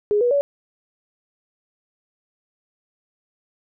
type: tone with pitch steps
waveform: sine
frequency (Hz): 415.3 / 485.4 / 567.3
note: G#4 / B4 / C#5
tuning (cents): 0 / -30 / +40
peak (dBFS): -15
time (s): 0.11-0.41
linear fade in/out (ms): 0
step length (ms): 100
effects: none